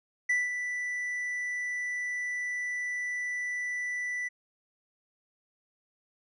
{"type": "tone with ADSR envelope", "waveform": "triangle", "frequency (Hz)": 1975.5, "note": "B6", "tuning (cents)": 0, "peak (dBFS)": -21, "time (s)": [0.29, 4.29], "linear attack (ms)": 9, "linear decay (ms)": 190, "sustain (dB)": -8, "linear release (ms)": 18, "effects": ["resampled to 24000 Hz"]}